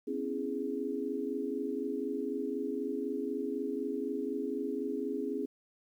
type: chord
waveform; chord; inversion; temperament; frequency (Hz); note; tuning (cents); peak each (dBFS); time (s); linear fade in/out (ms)
sine; C# minor seventh; third; equal with one note detuned; 253.2 / 277.2 / 329.6 / 415.3; B3 / C#4 / E4 / G#4; +43 / 0 / 0 / 0; -39 / -37 / -40 / -36; 0.07-5.46; 10
effects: 11-bit